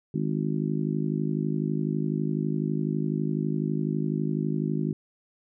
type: harmonic tone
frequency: 52 Hz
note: G#1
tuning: 3 cents sharp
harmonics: 3 / 4 / 5 / 6 / 7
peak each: -28 / -30 / -32 / -34 / -35 dBFS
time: 0.14-4.93 s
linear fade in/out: 5 ms
effects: none